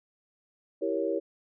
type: chord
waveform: sine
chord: E diminished seventh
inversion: none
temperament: equal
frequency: 329.6 / 392 / 466.2 / 554.4 Hz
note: E4 / G4 / Bb4 / Db5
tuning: 0 / 0 / 0 / 0 cents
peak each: -32 dBFS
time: 0.81-1.2 s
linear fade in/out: 20 ms
effects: none